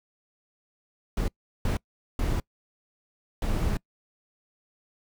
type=noise bursts at uneven times; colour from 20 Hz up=brown; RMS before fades=-26 dBFS; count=4; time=1.17-1.28 / 1.65-1.77 / 2.19-2.4 / 3.42-3.77 s; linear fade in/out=2 ms; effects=noise-tail reverb RT60 0.1 s tail -25 dB re dry